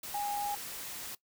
sine tone in noise, 819 Hz, G#5, 24 cents flat, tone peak -32 dBFS, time 0.14-0.55 s, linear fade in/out 5 ms, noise white, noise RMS -42 dBFS, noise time 0.03-1.15 s, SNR +7 dB, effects noise-tail reverb RT60 0.1 s tail -19 dB re dry

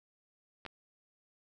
clicks, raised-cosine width 0.3 ms, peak -28 dBFS, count 2, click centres 0.652 / 0.663 s, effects none

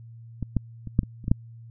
clicks, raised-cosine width 5 ms, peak -17 / -10 / -23 / -6 / -20 / -27 / -15 / -6 dBFS, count 8, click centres 0.427 / 0.567 / 0.873 / 0.991 / 1.033 / 1.242 / 1.281 / 1.315 s, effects added 115 Hz sine -42 dBFS peak until 1.7 s

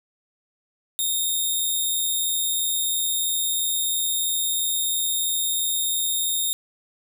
10% pulse tone, 3683 Hz, A#7, 22 cents flat, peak -14 dBFS, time 0.99-6.53 s, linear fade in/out 0 ms, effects none

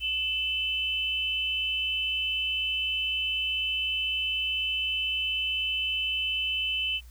sine tone pair together, 2637 / 3028 Hz, E7 / F#7, 0 / +39 cents, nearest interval major second, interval 239 cents, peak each -30 / -28 dBFS, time 0-7.01 s, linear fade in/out 50 ms, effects added 60 Hz sine -45 dBFS peak until 7.1 s + white hiss -60 dBFS RMS until 7.1 s

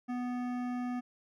triangle tone with hard clipping, 246.9 Hz, B3, in tune, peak -35 dBFS, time 0.08-1.01 s, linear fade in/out 20 ms, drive 18 dB, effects none

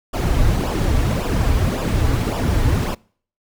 brown noise with flanger, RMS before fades -18 dBFS, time 0.13-2.95 s, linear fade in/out 10 ms, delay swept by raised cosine 0.47 to 5.67 ms, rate 1.8 Hz, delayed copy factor -0.7, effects noise-tail reverb RT60 0.5 s tail -25 dB re dry

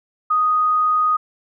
sine tone, 1244.5 Hz, D#6, in tune, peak -14 dBFS, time 0.3-1.17 s, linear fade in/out 10 ms, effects none

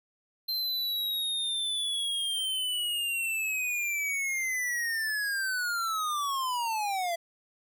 square linear sweep, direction down, 4141 to 665 Hz, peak -29 dBFS, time 0.48-7.16 s, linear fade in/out 10 ms, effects none

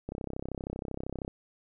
click train, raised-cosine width 2 ms, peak -22 dBFS, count 40, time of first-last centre 0.09-1.279 s, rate 32.8 Hz, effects none

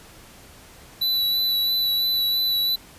square tone with vibrato, 3962 Hz, B7, 5 cents sharp, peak -20 dBFS, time 1.01-2.76 s, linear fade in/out 10 ms, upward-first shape sine, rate 3 Hz, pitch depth 17 cents each way, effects pink hiss -47 dBFS RMS until 2.98 s + resampled to 32000 Hz

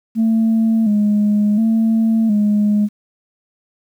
sine tone with vibrato, 216 Hz, A3, 32 cents flat, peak -10 dBFS, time 0.15-2.89 s, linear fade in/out 50 ms, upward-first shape square, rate 0.7 Hz, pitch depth 63 cents each way, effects tanh soft clip ceiling -9 dBFS + 8-bit

